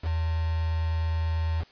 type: tone with quantisation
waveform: sine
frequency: 81.4 Hz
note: E2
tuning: 21 cents flat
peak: -24 dBFS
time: 0.02-1.65 s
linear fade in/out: 50 ms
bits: 6
effects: white hiss -56 dBFS RMS until 1.71 s + resampled to 11025 Hz